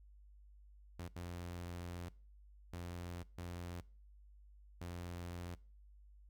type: tone bursts at uneven times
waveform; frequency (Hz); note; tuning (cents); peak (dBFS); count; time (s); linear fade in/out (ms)
sawtooth; 87.31; F2; 0; -40; 5; 0.99-1.08 / 1.16-2.09 / 2.73-3.23 / 3.38-3.81 / 4.81-5.55; 5
effects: noise-tail reverb RT60 0.4 s tail -22 dB re dry + added 50 Hz sine -58 dBFS peak until 6.29 s

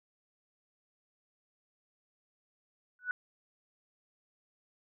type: tone with exponential growth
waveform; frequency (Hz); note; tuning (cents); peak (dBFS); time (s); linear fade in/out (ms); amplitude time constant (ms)
sine; 1480; F#6; 0; -26; 2.99-3.11; 1; 25
effects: none

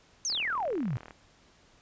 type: exponential sweep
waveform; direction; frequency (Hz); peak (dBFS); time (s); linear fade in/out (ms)
sine; down; 6645 to 110; -28; 0.25-0.97; 0
type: click train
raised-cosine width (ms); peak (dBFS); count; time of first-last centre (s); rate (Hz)
0.5; -30; 33; 0.3-1.108; 39.6
effects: pink hiss -61 dBFS RMS until 1.81 s + resampled to 16000 Hz

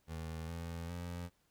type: tone with pitch steps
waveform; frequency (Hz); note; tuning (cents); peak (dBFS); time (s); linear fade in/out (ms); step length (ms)
25% pulse; 80.9 / 84.04 / 87.31; E2 / E2 / F2; -32 / +34 / 0; -37; 0.07-1.3; 50; 410
effects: pink hiss -75 dBFS RMS until 1.5 s

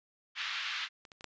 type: band-pass noise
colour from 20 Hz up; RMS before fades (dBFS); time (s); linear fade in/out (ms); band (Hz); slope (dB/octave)
white; -37; 0.35-0.89; 50; 1300 to 3700; 24
type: clicks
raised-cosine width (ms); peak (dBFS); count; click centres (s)
0.2; -34 / -33 / -32 / -24; 4; 1.052 / 1.118 / 1.209 / 1.243
effects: resampled to 16000 Hz

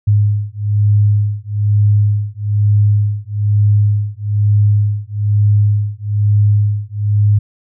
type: beating tone pair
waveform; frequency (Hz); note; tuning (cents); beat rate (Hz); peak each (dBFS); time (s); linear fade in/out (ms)
sine; 103.2 / 104.3; G#2 / G#2; -10 / +8; 1.1; -13; 0.07-7.39; 10
effects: none

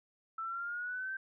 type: exponential sweep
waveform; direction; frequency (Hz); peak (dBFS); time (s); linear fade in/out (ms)
sine; up; 1318.5 to 1568; -36; 0.38-1.17; 5
effects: none

